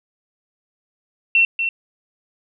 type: tone with echo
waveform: sine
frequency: 2709 Hz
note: E7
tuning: 47 cents sharp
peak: -11 dBFS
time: 1.35-1.45 s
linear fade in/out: 2 ms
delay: 240 ms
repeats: 1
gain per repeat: -7 dB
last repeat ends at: 1.69 s
effects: none